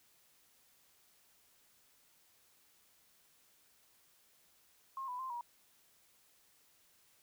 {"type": "tone with pitch steps", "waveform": "sine", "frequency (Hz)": [1070, 993, 1045, 955], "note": ["C6", "B5", "C6", "A#5"], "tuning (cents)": [38, 9, -2, 42], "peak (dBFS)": -39, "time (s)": [4.97, 5.41], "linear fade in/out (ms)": 2, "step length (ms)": 110, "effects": ["white hiss -69 dBFS RMS until 7.22 s"]}